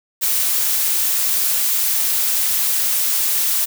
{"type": "noise", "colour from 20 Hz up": "blue", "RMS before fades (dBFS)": -18, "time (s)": [0.21, 3.66], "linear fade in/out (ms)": 20, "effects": []}